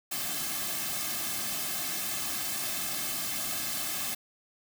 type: noise with comb filter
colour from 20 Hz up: white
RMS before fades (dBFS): -33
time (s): 0.11-4.15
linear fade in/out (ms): 10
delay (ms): 2.1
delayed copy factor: -1
effects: none